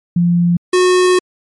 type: tone pair in turn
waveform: sine / square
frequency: 173.4 / 364.8 Hz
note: F3 / F#4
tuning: -12 / -24 cents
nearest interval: octave + minor second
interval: 1288 cents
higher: second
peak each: -9 dBFS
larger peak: neither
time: 0.16-0.57 / 0.73-1.19 s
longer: second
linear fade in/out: 5 ms
effects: MP3 48 kbps